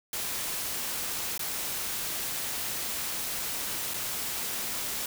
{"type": "noise with dropouts", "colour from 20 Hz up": "white", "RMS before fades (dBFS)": -33, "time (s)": [0.13, 5.06], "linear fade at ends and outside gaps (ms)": 2, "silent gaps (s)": [[1.378, 1.393], [3.937, 3.941]], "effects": []}